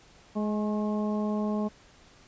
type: harmonic tone with a mistuned harmonic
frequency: 210.6 Hz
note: G#3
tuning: 24 cents sharp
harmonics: 1 / 2 / 3 / 4 / 5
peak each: -27 / -35 / -36 / -41 / -41 dBFS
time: 0.35-1.69 s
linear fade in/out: 20 ms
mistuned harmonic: 5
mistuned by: +39 cents
effects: pink hiss -56 dBFS RMS until 2.27 s + resampled to 16000 Hz